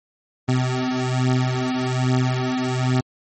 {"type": "beating tone pair", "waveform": "25% pulse", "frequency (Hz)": [127.1, 128.3], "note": ["C3", "C3"], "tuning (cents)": [-50, -34], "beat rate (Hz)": 1.2, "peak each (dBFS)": -18, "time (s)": [0.48, 3.01], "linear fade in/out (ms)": 10, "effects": ["MP3 32 kbps"]}